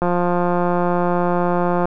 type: click train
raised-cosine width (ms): 1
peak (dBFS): -6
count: 324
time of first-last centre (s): 0.02-1.855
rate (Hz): 176
effects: none